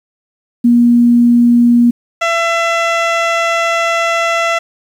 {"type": "tone pair in turn", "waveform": ["sine", "15% pulse"], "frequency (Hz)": [238.8, 671.5], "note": ["A#3", "E5"], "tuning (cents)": [42, 32], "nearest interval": "octave + tritone", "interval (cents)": 1790, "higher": "second", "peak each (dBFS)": -5, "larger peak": "neither", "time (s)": [[0.64, 1.91], [2.21, 4.59]], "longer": "second", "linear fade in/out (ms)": 10, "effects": ["low-pass 5000 Hz 12 dB/octave", "7-bit"]}